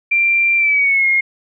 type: tone with pitch glide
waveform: sine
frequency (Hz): 2366 to 2145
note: D7 to C7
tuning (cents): +12 to +42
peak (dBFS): -11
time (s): 0.11-1.21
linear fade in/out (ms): 10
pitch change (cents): -170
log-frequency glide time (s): 0.57-1.07
effects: none